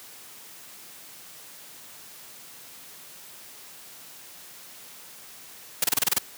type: noise bursts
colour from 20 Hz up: white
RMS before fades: -21 dBFS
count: 8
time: 5.82-6.185 s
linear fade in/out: 5 ms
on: 22 ms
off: 27 ms
effects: white hiss -46 dBFS RMS until 6.37 s + high-pass 100 Hz 12 dB/octave